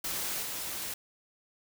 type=noise with level steps; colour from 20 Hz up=white; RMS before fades=-34 / -37 dBFS; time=0.04-0.94 s; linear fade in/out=5 ms; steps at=0.41 s; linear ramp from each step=20 ms; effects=none